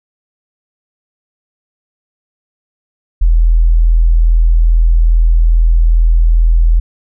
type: tone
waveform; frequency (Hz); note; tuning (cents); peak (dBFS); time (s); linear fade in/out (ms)
sine; 41.2; E1; 0; -5; 3.21-6.8; 10
effects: none